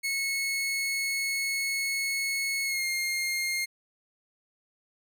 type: tone with pitch glide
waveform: sawtooth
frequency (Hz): 2192 to 2127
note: C#7 to C7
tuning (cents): -20 to +28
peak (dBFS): -24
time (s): 0.03-3.66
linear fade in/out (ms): 20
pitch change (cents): -52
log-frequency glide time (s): 2.64-2.85
effects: none